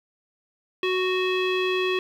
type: tone with low-pass filter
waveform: square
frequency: 370 Hz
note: F#4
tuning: in tune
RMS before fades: -24 dBFS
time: 0.83-1.99 s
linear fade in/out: 2 ms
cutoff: 3000 Hz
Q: 5.9
effects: 9-bit